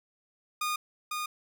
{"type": "tone with echo", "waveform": "sawtooth", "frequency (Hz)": 1225, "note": "D#6", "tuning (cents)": -27, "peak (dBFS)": -25, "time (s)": [0.61, 0.76], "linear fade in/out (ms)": 5, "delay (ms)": 500, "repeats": 1, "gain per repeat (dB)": -3, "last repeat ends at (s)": 1.26, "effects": []}